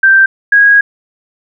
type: tone pair in turn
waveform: sine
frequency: 1568 / 1646.5 Hz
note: G6 / G#6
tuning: 0 / -15 cents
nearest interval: minor second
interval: 85 cents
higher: second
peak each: -3 dBFS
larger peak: neither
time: 0.03-0.26 / 0.52-0.81 s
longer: second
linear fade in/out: 5 ms
effects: none